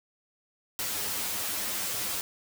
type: noise with comb filter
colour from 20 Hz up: white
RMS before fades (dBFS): -32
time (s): 0.79-2.21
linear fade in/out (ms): 0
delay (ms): 9.6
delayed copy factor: +0.65
effects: none